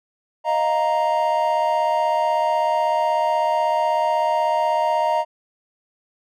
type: chord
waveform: triangle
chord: Eb suspended second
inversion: none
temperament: equal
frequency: 622.3 / 698.5 / 932.3 Hz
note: Eb5 / F5 / Bb5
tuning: 0 / 0 / 0 cents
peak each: -20 / -22 / -18 dBFS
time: 0.44-5.25 s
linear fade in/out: 50 ms
effects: none